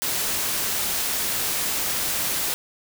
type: noise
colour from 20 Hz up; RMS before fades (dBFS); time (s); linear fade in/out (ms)
white; -25; 0.02-2.54; 0
effects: none